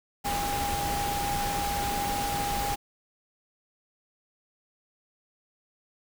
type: tone in noise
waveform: sine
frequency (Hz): 811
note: G#5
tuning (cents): -41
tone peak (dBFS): -29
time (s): 0.24-2.76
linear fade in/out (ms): 20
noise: pink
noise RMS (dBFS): -32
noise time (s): 0.24-2.76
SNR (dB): 0
effects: none